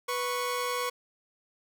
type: tone pair together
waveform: sawtooth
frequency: 492.7 / 1106 Hz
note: B4 / C#6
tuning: -4 / -4 cents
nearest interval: octave + major second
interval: 1400 cents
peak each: -28 dBFS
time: 0.08-0.9 s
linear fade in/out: 10 ms
effects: none